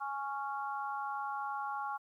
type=harmonic tone; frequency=277.2 Hz; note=C#4; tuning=in tune; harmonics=3 / 4 / 5; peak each=-38 / -40 / -42 dBFS; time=0-1.98 s; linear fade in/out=20 ms; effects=12-bit